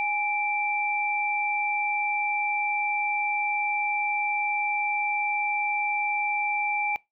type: tone pair together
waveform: sine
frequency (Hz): 830.6 / 2345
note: G#5 / D7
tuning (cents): 0 / -3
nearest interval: octave + tritone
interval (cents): 1797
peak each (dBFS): -27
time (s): 0-6.96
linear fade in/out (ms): 0
effects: noise-tail reverb RT60 0.2 s tail -22 dB re dry